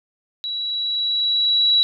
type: tone with level ramp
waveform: sine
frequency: 3908 Hz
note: B7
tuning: 19 cents flat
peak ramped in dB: -24 to -12 dBFS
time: 0.44-1.83 s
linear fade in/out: 0 ms
effects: none